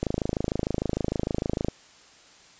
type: click train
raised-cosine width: 2 ms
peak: -12 dBFS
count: 45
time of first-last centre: 0.03-1.684 s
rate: 26.6 Hz
effects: white hiss -53 dBFS RMS until 2.59 s + resampled to 16000 Hz